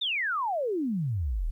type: exponential sweep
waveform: sine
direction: down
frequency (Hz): 3757 to 33.69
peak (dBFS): -26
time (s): 0.01-1.51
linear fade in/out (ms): 10
effects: 11-bit